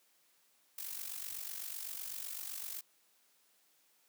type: noise with amplitude modulation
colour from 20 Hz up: blue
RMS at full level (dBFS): -40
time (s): 0.78-2.81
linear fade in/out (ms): 5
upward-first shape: sine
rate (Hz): 47.9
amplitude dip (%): 70
effects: white hiss -71 dBFS RMS until 4.08 s + high-pass 200 Hz 12 dB/octave